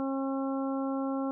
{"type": "harmonic tone", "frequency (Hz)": 270, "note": "C#4", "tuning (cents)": -45, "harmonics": [1, 2, 3, 4, 5], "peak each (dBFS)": [-30, -36, -40, -42, -44], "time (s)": [0, 1.31], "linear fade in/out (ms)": 0, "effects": []}